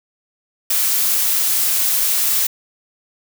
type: noise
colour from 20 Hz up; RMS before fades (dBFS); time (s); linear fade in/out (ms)
blue; -17; 0.7-2.47; 5
effects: none